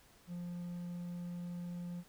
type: tone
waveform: triangle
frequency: 175.1 Hz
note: F3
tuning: 5 cents sharp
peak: -38 dBFS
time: 0.27-2.04 s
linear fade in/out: 50 ms
effects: pink hiss -64 dBFS RMS until 2.08 s